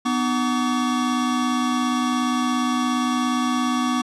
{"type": "tone cluster", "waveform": "square", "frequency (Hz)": [247.8, 305, 1138], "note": ["B3", "D#4", "C#6"], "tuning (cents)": [6, -34, 45], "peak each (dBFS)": [-22, -29, -26], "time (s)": [0.05, 4.02], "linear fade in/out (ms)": 10, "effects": ["low-pass 8000 Hz 12 dB/octave"]}